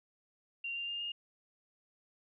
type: tone with pitch steps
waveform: sine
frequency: 2767 / 2789 / 2812 / 2835 Hz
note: F7 / F7 / F7 / F7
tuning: -17 / -3 / +11 / +25 cents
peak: -36 dBFS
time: 0.64-1.12 s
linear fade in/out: 5 ms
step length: 120 ms
effects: none